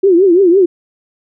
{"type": "tone with vibrato", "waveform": "sine", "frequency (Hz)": 365.9, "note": "F#4", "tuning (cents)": -19, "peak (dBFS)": -5, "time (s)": [0.03, 0.66], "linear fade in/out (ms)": 10, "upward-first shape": "triangle", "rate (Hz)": 5.9, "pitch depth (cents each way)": 190, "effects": []}